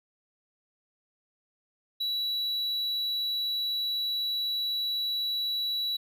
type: tone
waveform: triangle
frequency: 3924 Hz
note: B7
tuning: 12 cents flat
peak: -26 dBFS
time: 2-5.97 s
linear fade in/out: 10 ms
effects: none